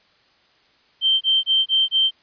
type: tone bursts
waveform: sine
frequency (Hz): 3130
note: G7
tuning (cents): -3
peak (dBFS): -14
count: 5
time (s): 1.01-2.11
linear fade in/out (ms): 50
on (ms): 200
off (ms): 25
effects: white hiss -58 dBFS RMS until 2.22 s + resampled to 11025 Hz